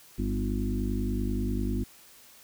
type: harmonic tone with a mistuned harmonic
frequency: 50.2 Hz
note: G1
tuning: 42 cents sharp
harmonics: 1 / 2 / 4 / 5 / 6 / 7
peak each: -30 / -34 / -34 / -33 / -39 / -38 dBFS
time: 0.18-1.84 s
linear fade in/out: 10 ms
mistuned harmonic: 6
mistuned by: +16 cents
effects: white hiss -54 dBFS RMS until 2.43 s